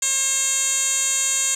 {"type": "tone with band-pass filter", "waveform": "10% pulse", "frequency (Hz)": 537, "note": "C5", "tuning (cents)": 45, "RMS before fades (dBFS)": -21, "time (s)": [0.02, 1.55], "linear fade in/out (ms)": 5, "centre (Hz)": 6800, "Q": 5, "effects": []}